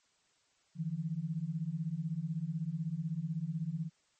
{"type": "beating tone pair", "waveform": "sine", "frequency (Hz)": [152.5, 168.5], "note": ["D#3", "E3"], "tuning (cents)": [-34, 38], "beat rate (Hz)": 16, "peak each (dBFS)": [-37, -36], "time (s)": [0.75, 3.9], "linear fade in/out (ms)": 50, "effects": ["white hiss -72 dBFS RMS until 4.19 s", "MP3 32 kbps"]}